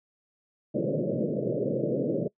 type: band-pass noise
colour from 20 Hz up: white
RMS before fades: -28 dBFS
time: 0.74-2.28 s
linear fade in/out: 10 ms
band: 120 to 590 Hz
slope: 96 dB/octave
effects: noise-tail reverb RT60 0.1 s tail -23 dB re dry